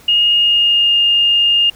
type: tone with pitch glide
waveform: sine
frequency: 2854 to 2826 Hz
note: F7 to F7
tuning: +37 to +20 cents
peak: -9 dBFS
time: 0.08-1.7 s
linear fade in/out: 5 ms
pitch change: -17 cents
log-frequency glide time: 0.29-0.98 s
effects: pink hiss -44 dBFS RMS until 1.75 s